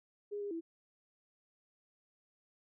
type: tone with pitch steps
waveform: sine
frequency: 411.4 / 406.2 / 330.9 Hz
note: G#4 / G#4 / E4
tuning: -16 / -38 / +7 cents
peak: -37 dBFS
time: 0.31-0.61 s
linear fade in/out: 20 ms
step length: 100 ms
effects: none